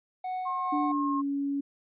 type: tone with tremolo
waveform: triangle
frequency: 740 Hz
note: F#5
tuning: in tune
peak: -28 dBFS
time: 0.24-0.92 s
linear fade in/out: 5 ms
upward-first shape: sine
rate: 2.3 Hz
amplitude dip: 45%
type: tone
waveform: sine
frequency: 1072 Hz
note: C6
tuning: 42 cents sharp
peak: -29 dBFS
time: 0.45-1.22 s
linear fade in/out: 20 ms
type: tone with pitch glide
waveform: sine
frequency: 294.4 to 280.6 Hz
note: D4 to C#4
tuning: +4 to +21 cents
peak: -27 dBFS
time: 0.72-1.61 s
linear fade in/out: 10 ms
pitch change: -83 cents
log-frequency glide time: 0.84-1.24 s
effects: resampled to 8000 Hz